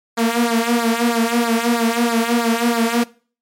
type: tone with flanger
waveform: sawtooth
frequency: 233.1 Hz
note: A#3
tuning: in tune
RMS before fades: -17 dBFS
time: 0.17-3.04 s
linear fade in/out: 10 ms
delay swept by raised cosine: 0.32 to 4.12 ms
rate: 3.1 Hz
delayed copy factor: -0.95
effects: noise-tail reverb RT60 0.4 s tail -21 dB re dry + MP3 64 kbps